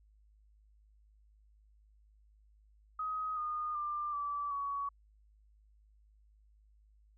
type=tone with pitch steps; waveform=sine; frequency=1260 / 1224.8 / 1190.7 / 1157.4 / 1125.1 Hz; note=D#6 / D#6 / D6 / D6 / C#6; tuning=+21 / -28 / +23 / -26 / +25 cents; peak=-34 dBFS; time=2.99-4.89 s; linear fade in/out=5 ms; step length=380 ms; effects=added 52 Hz sine -62 dBFS peak until 7.17 s